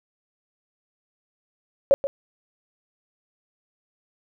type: tone with echo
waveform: sine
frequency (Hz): 554.4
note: C#5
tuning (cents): 0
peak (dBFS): -11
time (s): 1.91-1.94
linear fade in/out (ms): 0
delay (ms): 130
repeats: 1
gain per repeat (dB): -11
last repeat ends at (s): 2.07
effects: none